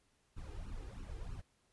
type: noise with flanger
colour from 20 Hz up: brown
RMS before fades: -45 dBFS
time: 0.36-1.42 s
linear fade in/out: 20 ms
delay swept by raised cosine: 0.71 to 2.51 ms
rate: 3.1 Hz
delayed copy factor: +0.95
effects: pink hiss -75 dBFS RMS until 1.72 s + resampled to 24000 Hz